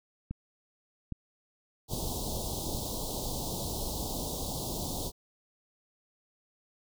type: click train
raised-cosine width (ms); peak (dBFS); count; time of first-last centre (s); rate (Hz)
5; -23; 4; 0.31-2.749; 1.23
type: band-stop noise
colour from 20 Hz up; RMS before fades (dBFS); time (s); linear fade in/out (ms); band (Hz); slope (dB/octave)
pink; -35; 1.88-5.12; 50; 950 to 3500; 48
effects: none